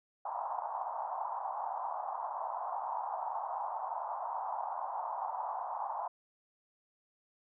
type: band-pass noise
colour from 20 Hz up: white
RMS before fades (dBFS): -38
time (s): 0.25-6.08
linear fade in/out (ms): 5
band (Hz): 720 to 1000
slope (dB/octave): 48
effects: none